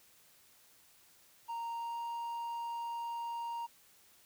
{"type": "tone with pitch glide", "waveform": "triangle", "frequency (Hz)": [929, 934.9], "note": ["A#5", "A#5"], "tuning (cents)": [-6, 5], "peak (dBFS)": -35, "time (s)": [1.48, 3.67], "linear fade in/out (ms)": 20, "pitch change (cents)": 11, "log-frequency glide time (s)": [1.72, 1.99], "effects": ["white hiss -64 dBFS RMS until 4.25 s"]}